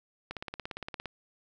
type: click train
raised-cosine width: 0.3 ms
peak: -21 dBFS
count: 14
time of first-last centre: 0.31-1.057 s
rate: 17.4 Hz
effects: none